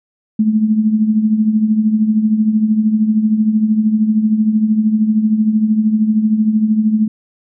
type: tone with tremolo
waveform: sine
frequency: 216.3 Hz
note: A3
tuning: 29 cents flat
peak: -7 dBFS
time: 0.39-7.08 s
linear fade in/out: 5 ms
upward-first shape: triangle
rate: 13 Hz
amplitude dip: 70%
effects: none